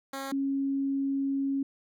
10% pulse / sine tone pair in turn, 271.5 / 274.3 Hz, C#4 / C#4, -36 / -18 cents, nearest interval unison, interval 18 cents, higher second, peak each -26 dBFS, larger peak neither, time 0.13-0.32 / 0.32-1.63 s, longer second, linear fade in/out 5 ms, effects none

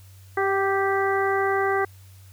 harmonic tone with a mistuned harmonic, 392 Hz, G4, in tune, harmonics 1 / 2 / 3 / 4 / 5, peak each -23 / -26 / -28 / -29 / -30 dBFS, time 0.37-1.85 s, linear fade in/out 5 ms, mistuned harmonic 2, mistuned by -20 cents, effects added 95 Hz sine -45 dBFS peak until 2.32 s + white hiss -56 dBFS RMS until 2.32 s

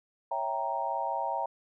sine chord, C# diminished seventh, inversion none, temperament equal, 554.4 / 659.3 / 784 / 932.3 Hz, C#5 / E5 / G5 / Bb5, 0 / 0 / 0 / 0 cents, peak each -38 / -36 / -34 / -32 dBFS, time 0.31-1.46 s, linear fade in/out 5 ms, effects none

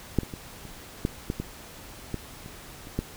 clicks, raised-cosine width 3 ms, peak -8 / -23 / -23 / -28 / -11 / -14 / -17 / -16 / -28 / -30 / -13 dBFS, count 11, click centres 0.187 / 0.233 / 0.338 / 0.653 / 1.051 / 1.301 / 1.4 / 2.143 / 2.461 / 2.871 / 2.99 s, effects pink hiss -45 dBFS RMS until 3.16 s

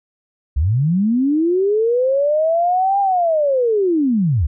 sine linear two-way sweep, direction up then down, 61.74 to 806 to 61.74 Hz, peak -13 dBFS, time 0.56-4.47 s, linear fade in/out 10 ms, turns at 3 s, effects none

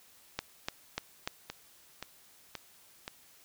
two click trains, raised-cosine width 0.2 ms, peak -15 / -21 dBFS, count 4 / 4, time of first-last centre 0.39-1.275 / 1.5-3.079 s, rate 3.39 / 1.9 Hz, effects white hiss -60 dBFS RMS until 3.44 s

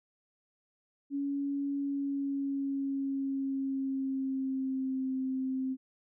sine tone with pitch glide, 280.8 to 262 Hz, C#4 to C4, +22 to +2 cents, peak -30 dBFS, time 1.1-5.77 s, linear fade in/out 50 ms, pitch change -120 cents, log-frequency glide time 1.77-5.13 s, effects none

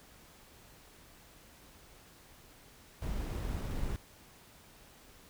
brown noise with sample-and-hold, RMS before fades -36 dBFS, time 3.02-3.96 s, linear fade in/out 0 ms, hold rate 8820 Hz, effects pink hiss -58 dBFS RMS until 5.29 s

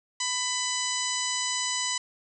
harmonic tone, 998 Hz, B5, 18 cents sharp, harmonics 1 / 2 / 3 / 4 / 5 / 6 / 7 / 8, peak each -35 / -35 / -35 / -35 / -35 / -35 / -35 / -35 dBFS, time 0.2-1.98 s, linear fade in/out 5 ms, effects none

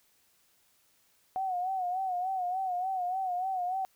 sine tone with vibrato, 740 Hz, F#5, in tune, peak -29 dBFS, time 1.36-3.85 s, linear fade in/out 0 ms, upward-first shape sine, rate 3.4 Hz, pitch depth 73 cents each way, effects white hiss -68 dBFS RMS until 3.95 s

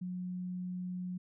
sine tone, 181.2 Hz, F#3, 36 cents flat, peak -36 dBFS, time 0.01-1.18 s, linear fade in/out 10 ms, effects none

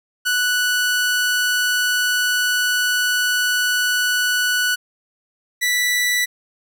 sawtooth tone pair in turn, 1480 / 1967.6 Hz, F#6 / B6, 0 / -7 cents, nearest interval perfect fourth, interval 493 cents, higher second, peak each -13 dBFS, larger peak neither, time 0.25-4.76 / 5.61-6.26 s, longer first, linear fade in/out 20 ms, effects none

